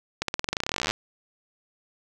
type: accelerating click train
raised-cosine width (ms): 0.2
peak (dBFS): -8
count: 26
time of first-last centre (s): 0.22-0.91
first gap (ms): 63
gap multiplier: 0.92
effects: none